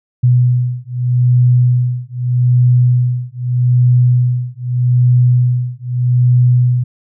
sine beating tone pair, 123.4 / 124.21 Hz, B2 / B2, -1 / +10 cents, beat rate 0.81 Hz, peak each -12 dBFS, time 0.23-6.84 s, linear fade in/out 10 ms, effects none

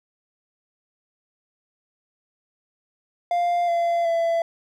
triangle tone with pitch steps, 698.5 / 684.1 / 670 Hz, F5 / F5 / E5, 0 / -36 / +28 cents, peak -17 dBFS, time 3.31-4.42 s, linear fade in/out 2 ms, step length 370 ms, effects none

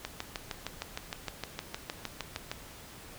click train, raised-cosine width 0.2 ms, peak -17 dBFS, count 17, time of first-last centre 0.05-2.515 s, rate 6.49 Hz, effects pink hiss -49 dBFS RMS until 3.18 s

